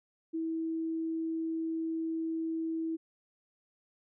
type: tone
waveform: sine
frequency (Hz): 324.8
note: E4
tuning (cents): -26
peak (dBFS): -31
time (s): 0.33-2.97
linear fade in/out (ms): 20
effects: none

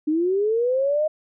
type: linear sweep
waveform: sine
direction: up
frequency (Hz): 296.4 to 627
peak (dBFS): -18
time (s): 0.07-1.08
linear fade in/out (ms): 10
effects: none

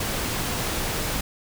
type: noise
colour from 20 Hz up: pink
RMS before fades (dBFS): -27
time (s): 0-1.21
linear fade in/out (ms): 5
effects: none

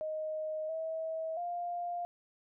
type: tone with pitch steps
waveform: sine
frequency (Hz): 623 / 644 / 700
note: D#5 / E5 / F5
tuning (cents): +2 / -41 / +4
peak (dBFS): -34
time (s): 0.01-2.05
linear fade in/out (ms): 0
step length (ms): 680
effects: none

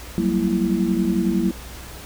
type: tone cluster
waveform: sine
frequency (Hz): 184.2 / 195.1 / 231.8 / 332.1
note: F#3 / G3 / A#3 / E4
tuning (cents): -7 / -8 / -10 / +13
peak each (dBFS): -23 / -23 / -23 / -23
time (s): 0.18-1.51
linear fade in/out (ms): 0
effects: added 60 Hz sine -38 dBFS peak until 2.05 s + pink hiss -39 dBFS RMS until 2.05 s

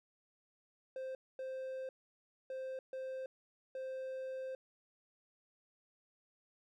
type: tone bursts at uneven times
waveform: triangle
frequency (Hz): 523.3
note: C5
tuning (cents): 0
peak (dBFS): -38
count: 5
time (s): 0.96-1.15 / 1.39-1.89 / 2.5-2.79 / 2.93-3.26 / 3.75-4.55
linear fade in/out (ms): 2
effects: none

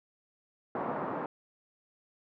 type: band-pass noise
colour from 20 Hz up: white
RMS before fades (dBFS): -35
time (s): 0.75-1.26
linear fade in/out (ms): 2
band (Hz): 150 to 1100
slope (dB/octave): 24
effects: none

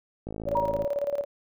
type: click train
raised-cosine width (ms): 2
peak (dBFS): -22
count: 32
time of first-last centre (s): 0.27-0.844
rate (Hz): 54
type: tone with tremolo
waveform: sine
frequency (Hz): 570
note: C#5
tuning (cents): +48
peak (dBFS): -23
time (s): 0.46-1.25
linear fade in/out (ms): 20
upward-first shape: square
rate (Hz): 18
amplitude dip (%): 70
type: tone with exponential decay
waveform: sine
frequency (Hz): 947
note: A#5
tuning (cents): +27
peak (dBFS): -21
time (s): 0.55-1.06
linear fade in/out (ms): 5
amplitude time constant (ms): 110
effects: none

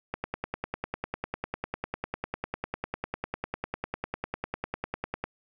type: click train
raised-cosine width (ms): 0.5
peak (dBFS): -16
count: 52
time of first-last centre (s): 0.14-5.24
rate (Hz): 10
effects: none

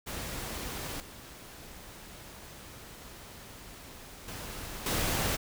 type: noise with level steps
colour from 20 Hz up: pink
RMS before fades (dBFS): -38 / -48 / -41 / -30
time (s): 0.06-5.37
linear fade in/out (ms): 20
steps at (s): 1 / 4.28 / 4.86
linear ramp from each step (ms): 2
effects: none

